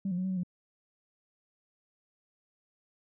sine tone with pitch steps, 194.5 / 176.7 / 184.4 / 189.2 / 186.2 / 177.7 Hz, G3 / F3 / F#3 / F#3 / F#3 / F3, -13 / +21 / -6 / +39 / +11 / +30 cents, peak -28 dBFS, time 0.05-0.434 s, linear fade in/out 5 ms, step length 64 ms, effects tanh soft clip ceiling -25 dBFS

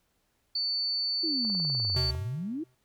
sine tone, 4500 Hz, C#8, 25 cents sharp, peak -27 dBFS, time 0.55-2.11 s, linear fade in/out 5 ms
sine exponential two-way sweep, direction down then up, 343.1 to 68.3 to 343.1 Hz, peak -31 dBFS, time 1.23-2.64 s, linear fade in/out 10 ms, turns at 2.1 s
click train, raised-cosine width 1 ms, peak -32 dBFS, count 15, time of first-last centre 1.45-2.15 s, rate 20 Hz
square tone with exponential decay, 126.6 Hz, B2, 43 cents sharp, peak -28 dBFS, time 1.96-2.75 s, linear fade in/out 5 ms, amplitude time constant 170 ms
effects pink hiss -73 dBFS RMS until 2.84 s

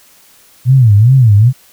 sine tone with vibrato, 116.7 Hz, A#2, 2 cents sharp, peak -3 dBFS, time 0.65-1.53 s, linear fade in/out 50 ms, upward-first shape sine, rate 2.5 Hz, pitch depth 250 cents each way, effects white hiss -45 dBFS RMS until 1.72 s

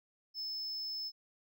triangle tone, 5240 Hz, E8, 11 cents flat, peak -36 dBFS, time 0.34-1.12 s, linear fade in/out 50 ms, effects none

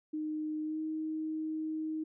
sine tone with pitch glide, 308 to 313.7 Hz, D#4 to D#4, -17 to +14 cents, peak -33 dBFS, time 0.13-2.04 s, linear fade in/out 10 ms, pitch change +31 cents, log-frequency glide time 0.63-0.8 s, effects none

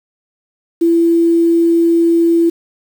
sine tone with quantisation, 335.8 Hz, E4, 32 cents sharp, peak -8 dBFS, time 0.81-2.5 s, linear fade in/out 10 ms, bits 6, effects none

